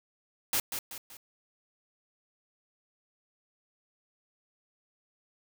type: noise with echo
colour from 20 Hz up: white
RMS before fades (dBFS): -28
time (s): 0.53-0.6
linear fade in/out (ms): 2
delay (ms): 190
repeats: 3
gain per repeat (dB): -7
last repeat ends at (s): 1.17
effects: none